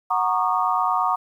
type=chord; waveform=sine; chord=D# minor seventh; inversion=first; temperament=equal with one note detuned; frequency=740 / 932.3 / 1108.7 / 1217.5 Hz; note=F#5 / A#5 / C#6 / D#6; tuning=0 / 0 / 0 / -38 cents; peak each=-24 dBFS; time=0.1-1.16 s; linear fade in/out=10 ms; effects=9-bit